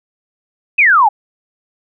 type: exponential sweep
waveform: sine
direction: down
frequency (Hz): 2637 to 784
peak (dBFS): -6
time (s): 0.78-1.09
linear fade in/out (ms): 10
effects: none